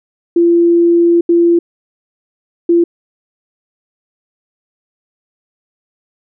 sine tone bursts at uneven times, 341.7 Hz, F4, 38 cents flat, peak -6 dBFS, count 3, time 0.36-1.21 / 1.29-1.59 / 2.69-2.84 s, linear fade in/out 5 ms, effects none

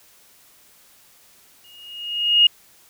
sine tone with exponential growth, 2862 Hz, F7, 42 cents sharp, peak -8 dBFS, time 1.64-2.47 s, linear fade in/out 5 ms, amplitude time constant 180 ms, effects white hiss -53 dBFS RMS until 2.89 s

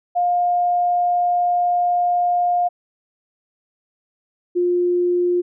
sine tone pair in turn, 708 / 354 Hz, F5 / F4, +23 / +23 cents, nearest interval octave, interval 1200 cents, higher first, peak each -15 dBFS, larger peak neither, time 0.15-2.69 / 4.55-5.42 s, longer first, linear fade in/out 20 ms, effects none

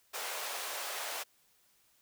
pink high-pass noise, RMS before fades -39 dBFS, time 0.13-1.24 s, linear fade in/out 20 ms, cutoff 550 Hz, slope 24 dB/octave, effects white hiss -69 dBFS RMS until 2.01 s

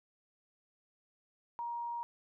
sine tone, 944 Hz, A#5, 22 cents sharp, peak -36 dBFS, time 1.59-2.03 s, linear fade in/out 0 ms, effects none

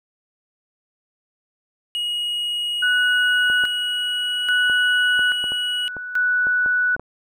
triangle tone with pitch glide, 2891 to 2920 Hz, F#7 to F#7, -41 to -24 cents, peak -20 dBFS, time 1.95-5.88 s, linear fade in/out 0 ms, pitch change +17 cents, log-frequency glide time 2.88-4.5 s
sine tone with tremolo, 1480 Hz, F#6, in tune, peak -16 dBFS, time 2.82-6.96 s, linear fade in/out 10 ms, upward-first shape square, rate 0.6 Hz, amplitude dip 75%
clicks, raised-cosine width 1 ms, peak -20 dBFS, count 11, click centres 3.5 / 3.638 / 4.698 / 5.193 / 5.441 / 5.52 / 5.967 / 6.469 / 6.661 / 6.964 / 6.996 s
effects none

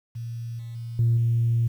sine tone with level steps, 116.54 Hz, A#2, in tune, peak -30 / -33 / -31 / -16 / -18 dBFS, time 0.15-1.68 s, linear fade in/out 10 ms, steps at 0.59 / 0.75 / 0.99 / 1.17 s, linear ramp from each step 2 ms, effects tanh soft clip ceiling -14 dBFS + 9-bit

